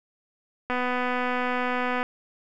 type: click train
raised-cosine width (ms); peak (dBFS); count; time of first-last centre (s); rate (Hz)
0.5; -13; 332; 0.7-2.029; 249
effects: none